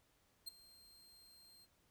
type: tone with ADSR envelope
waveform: sawtooth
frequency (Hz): 4186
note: C8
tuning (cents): 0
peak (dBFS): -39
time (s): 0.46-1.67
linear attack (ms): 20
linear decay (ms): 12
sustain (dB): -20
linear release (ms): 38
effects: pink hiss -75 dBFS RMS until 1.9 s